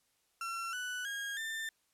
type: tone with pitch steps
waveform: 35% pulse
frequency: 1356 / 1487.3 / 1631.3 / 1789.3 Hz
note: E6 / F#6 / G#6 / A6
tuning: +49 / +9 / -31 / +29 cents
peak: -35 dBFS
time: 0.41-1.69 s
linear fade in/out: 2 ms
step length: 320 ms
effects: white hiss -75 dBFS RMS until 1.93 s + low-pass 12000 Hz 12 dB/octave